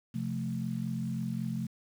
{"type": "chord", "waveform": "sine", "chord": "F major", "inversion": "second", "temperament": "equal", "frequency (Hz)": [130.81, 174.61, 220], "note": ["C3", "F3", "A3"], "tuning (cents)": [0, 0, 0], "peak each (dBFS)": [-36, -36, -35], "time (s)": [0.14, 1.67], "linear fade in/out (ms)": 10, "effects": ["9-bit"]}